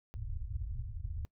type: low-pass noise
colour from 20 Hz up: pink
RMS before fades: -39 dBFS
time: 0.14-1.25 s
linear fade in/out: 0 ms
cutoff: 120 Hz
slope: 96 dB/octave
effects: noise-tail reverb RT60 0.1 s tail -22 dB re dry